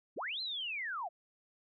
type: linear two-way sweep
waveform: sine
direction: up then down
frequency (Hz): 131.3 to 4186 to 620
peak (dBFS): -36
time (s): 0.16-1.09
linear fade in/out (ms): 20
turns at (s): 0.41
effects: none